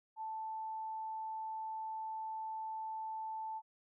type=tone; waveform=sine; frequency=880 Hz; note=A5; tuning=in tune; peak=-39 dBFS; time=0.16-3.62 s; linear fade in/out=50 ms; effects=none